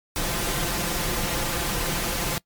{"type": "noise with comb filter", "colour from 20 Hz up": "pink", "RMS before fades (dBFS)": -26, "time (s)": [0.16, 2.38], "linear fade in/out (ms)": 0, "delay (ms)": 5.8, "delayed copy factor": 0.55, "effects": ["noise-tail reverb RT60 0.1 s tail -24 dB re dry", "MP3 96 kbps"]}